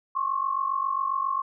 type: tone pair together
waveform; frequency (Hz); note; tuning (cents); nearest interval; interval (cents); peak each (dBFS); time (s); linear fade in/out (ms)
sine; 1070.6 / 1118; C6 / C#6; +39 / +14; minor second; 75; -26 / -28; 0.15-1.42; 10
effects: none